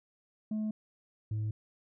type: tone pair in turn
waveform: sine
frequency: 215.2 / 107.6 Hz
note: A3 / A2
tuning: -38 / -38 cents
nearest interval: octave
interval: 1200 cents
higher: first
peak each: -28 / -28 dBFS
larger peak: neither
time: 0.51-0.71 / 1.31-1.51 s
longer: neither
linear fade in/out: 5 ms
effects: tanh soft clip ceiling -30 dBFS